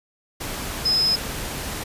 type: tone in noise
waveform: sine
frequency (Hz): 5100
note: D#8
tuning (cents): +42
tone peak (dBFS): -17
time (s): 0.85-1.16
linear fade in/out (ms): 10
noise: pink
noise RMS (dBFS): -30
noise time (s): 0.4-1.84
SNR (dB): +10
effects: resampled to 32000 Hz